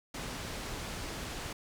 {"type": "low-pass noise", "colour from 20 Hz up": "pink", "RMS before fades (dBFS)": -40, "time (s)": [0.14, 1.53], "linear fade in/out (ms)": 5, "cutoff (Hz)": 8400, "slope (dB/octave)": 12, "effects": []}